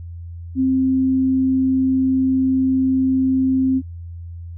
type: tone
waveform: sine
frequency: 262.5 Hz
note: C4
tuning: 6 cents sharp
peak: -14 dBFS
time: 0.55-3.82 s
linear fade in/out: 50 ms
effects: added 85 Hz sine -30 dBFS peak until 4.57 s